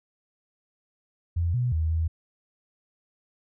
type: tone with pitch steps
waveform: sine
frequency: 85.2 / 123.4 / 79.8 / 81.2 Hz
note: F2 / B2 / D#2 / E2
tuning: -42 / -1 / +44 / -26 cents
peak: -22 dBFS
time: 1.36-2.08 s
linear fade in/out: 10 ms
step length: 180 ms
effects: none